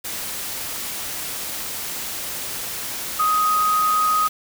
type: tone in noise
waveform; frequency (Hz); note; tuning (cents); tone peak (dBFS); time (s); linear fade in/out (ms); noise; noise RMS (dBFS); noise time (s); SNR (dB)
sine; 1253; D#6; +12; -16; 3.19-4.28; 10; white; -29; 0.04-4.29; +10
effects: none